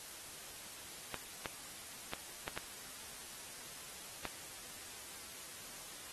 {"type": "clicks", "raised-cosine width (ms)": 0.3, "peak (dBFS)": -22, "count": 6, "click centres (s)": [1.143, 1.458, 2.135, 2.479, 2.576, 4.253], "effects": ["white hiss -50 dBFS RMS until 6.12 s", "AAC 32 kbps"]}